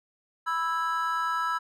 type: chord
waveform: triangle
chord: E major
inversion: second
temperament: just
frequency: 988.9 / 1318.5 / 1648.1 Hz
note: B5 / E6 / G#6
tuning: +2 / 0 / -14 cents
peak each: -29 / -26 / -32 dBFS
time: 0.46-1.59 s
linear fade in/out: 20 ms
effects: none